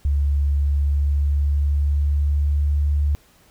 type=tone with pitch glide; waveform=sine; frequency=71.2 to 72.82 Hz; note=C#2 to D2; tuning=+47 to -14 cents; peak=-16 dBFS; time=0.05-3.15 s; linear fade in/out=0 ms; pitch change=+39 cents; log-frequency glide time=0.53-2.8 s; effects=pink hiss -55 dBFS RMS until 3.5 s